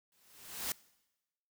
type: noise with exponential growth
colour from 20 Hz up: white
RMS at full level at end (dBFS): -34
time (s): 0.12-0.72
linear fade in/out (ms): 1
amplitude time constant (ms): 130
effects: noise-tail reverb RT60 1.0 s tail -22 dB re dry